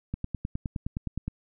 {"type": "click train", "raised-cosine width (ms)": 5, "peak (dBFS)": -18, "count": 12, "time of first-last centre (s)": [0.14, 1.28], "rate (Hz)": 9.65, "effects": []}